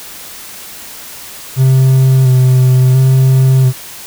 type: tone with vibrato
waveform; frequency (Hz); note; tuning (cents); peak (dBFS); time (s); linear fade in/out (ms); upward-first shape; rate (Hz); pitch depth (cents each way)
triangle; 130; C3; -11; -3; 1.56-3.73; 50; square; 0.72; 22
effects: white hiss -30 dBFS RMS until 4.06 s